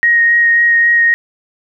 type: tone with vibrato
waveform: sine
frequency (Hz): 1874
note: A#6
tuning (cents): +9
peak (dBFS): -7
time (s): 0.03-1.14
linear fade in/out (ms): 0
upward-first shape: sine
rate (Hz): 3.7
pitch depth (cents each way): 11
effects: none